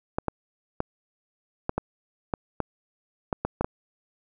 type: clicks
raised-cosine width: 1 ms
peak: -11 dBFS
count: 11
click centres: 0.185 / 0.283 / 0.804 / 1.694 / 1.78 / 2.338 / 2.603 / 3.328 / 3.45 / 3.61 / 3.645 s
effects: none